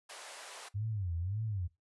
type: high-pass noise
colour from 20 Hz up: pink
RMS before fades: -48 dBFS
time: 0.09-0.69 s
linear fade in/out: 10 ms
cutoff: 540 Hz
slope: 24 dB/octave
type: tone with vibrato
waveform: sine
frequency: 96.5 Hz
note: G2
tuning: 27 cents flat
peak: -33 dBFS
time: 0.74-1.68 s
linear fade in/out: 20 ms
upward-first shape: sine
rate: 1.8 Hz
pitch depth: 250 cents each way
effects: noise-tail reverb RT60 0.2 s tail -18 dB re dry + resampled to 24000 Hz